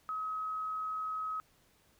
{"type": "tone", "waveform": "sine", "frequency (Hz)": 1274, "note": "D#6", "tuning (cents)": 41, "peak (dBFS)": -34, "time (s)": [0.09, 1.4], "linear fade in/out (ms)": 0, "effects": ["pink hiss -68 dBFS RMS until 1.99 s"]}